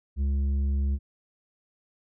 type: tone with tanh clipping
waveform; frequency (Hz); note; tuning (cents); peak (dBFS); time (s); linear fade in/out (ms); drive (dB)
triangle; 69.3; C#2; 0; -24; 0.16-0.99; 50; 11
effects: none